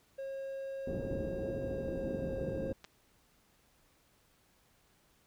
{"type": "tone with pitch glide", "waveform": "triangle", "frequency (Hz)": [541, 534.5], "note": ["C#5", "C5"], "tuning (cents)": [-42, 37], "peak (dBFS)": -36, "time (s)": [0.18, 2.73], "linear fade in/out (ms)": 10, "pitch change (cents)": -21, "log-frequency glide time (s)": [1.49, 2.24]}
{"type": "low-pass noise", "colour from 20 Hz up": "white", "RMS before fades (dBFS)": -39, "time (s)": [0.87, 2.73], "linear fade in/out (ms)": 2, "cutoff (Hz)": 430, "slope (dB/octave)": 24}
{"type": "clicks", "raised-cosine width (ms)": 0.2, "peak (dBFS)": -32, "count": 2, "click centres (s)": [2.843, 2.848]}
{"effects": ["pink hiss -69 dBFS RMS until 5.26 s"]}